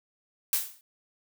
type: noise with exponential decay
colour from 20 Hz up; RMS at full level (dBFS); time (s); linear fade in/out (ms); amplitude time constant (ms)
blue; -22; 0.53-0.81; 1; 59
effects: none